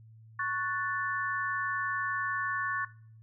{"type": "chord", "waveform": "sine", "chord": "F# minor", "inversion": "second", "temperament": "equal", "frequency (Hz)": [1108.7, 1480, 1760], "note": ["C#6", "F#6", "A6"], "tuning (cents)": [0, 0, 0], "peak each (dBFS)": [-33, -36, -33], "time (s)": [0.39, 2.85], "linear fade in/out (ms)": 5, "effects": ["noise-tail reverb RT60 0.5 s tail -19 dB re dry", "added 111 Hz sine -51 dBFS peak until 3.22 s"]}